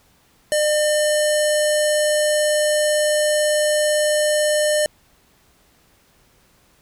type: tone with low-pass filter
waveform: square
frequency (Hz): 603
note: D5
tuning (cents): +46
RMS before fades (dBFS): -18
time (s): 0.52-4.86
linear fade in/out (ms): 0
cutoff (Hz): 9600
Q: 3.5
effects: pink hiss -57 dBFS RMS until 6.81 s